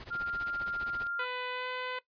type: noise with tremolo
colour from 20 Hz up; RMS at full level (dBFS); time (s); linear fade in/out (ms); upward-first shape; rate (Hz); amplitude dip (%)
pink; -44; 0-1.07; 0; sine; 15; 90
type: tone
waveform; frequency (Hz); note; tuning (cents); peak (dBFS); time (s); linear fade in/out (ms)
sine; 1396.9; F6; 0; -32; 0.1-1.25; 20
type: tone with pitch glide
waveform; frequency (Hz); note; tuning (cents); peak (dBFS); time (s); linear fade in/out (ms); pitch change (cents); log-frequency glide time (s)
10% pulse; 499.3 to 504.8; B4 to B4; +19 to +38; -26; 1.19-1.99; 5; +19; 1.51-1.68
effects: noise-tail reverb RT60 0.1 s tail -17 dB re dry + resampled to 11025 Hz